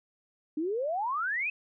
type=exponential sweep; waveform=sine; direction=up; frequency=293.7 to 2619 Hz; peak=-28 dBFS; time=0.57-1.5 s; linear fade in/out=5 ms; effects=none